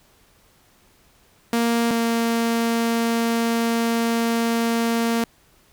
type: tone pair in turn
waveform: sawtooth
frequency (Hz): 233.1 / 231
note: A#3 / A#3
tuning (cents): 0 / -16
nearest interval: unison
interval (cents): 16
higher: first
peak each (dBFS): -14 / -15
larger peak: first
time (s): 1.53-1.91 / 1.91-5.24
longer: second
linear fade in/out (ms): 2
effects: pink hiss -57 dBFS RMS until 5.72 s

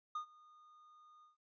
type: tone with ADSR envelope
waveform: triangle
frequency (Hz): 1226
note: D#6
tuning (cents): -26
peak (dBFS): -35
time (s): 0.15-1.37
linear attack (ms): 5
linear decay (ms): 98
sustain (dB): -24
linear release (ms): 140
effects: noise-tail reverb RT60 0.1 s tail -21 dB re dry + resampled to 16000 Hz

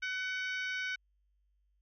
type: harmonic tone with a mistuned harmonic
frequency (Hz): 752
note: F#5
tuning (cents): +28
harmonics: 2 / 3 / 4 / 5 / 6 / 7 / 8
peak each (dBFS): -36 / -39 / -45 / -49 / -54 / -55 / -55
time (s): 0.02-0.96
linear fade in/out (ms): 10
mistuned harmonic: 7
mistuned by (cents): +44
effects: added 50 Hz sine -70 dBFS peak until 1.81 s

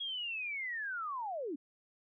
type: linear sweep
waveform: sine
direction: down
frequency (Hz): 3322 to 258.3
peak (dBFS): -36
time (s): 0-1.56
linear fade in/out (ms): 10
effects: none

